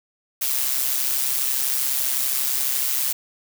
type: noise with amplitude modulation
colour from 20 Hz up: blue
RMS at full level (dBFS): -20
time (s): 0.41-3.13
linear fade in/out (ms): 10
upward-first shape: sine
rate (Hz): 132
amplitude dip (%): 60
effects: none